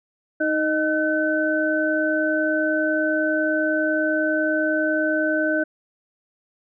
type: tone cluster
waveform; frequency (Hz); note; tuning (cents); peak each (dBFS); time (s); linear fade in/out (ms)
sine; 312 / 618 / 1518; D#4 / D#5 / F#6; +5 / -12 / +44; -23; 0.4-5.64; 10
effects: none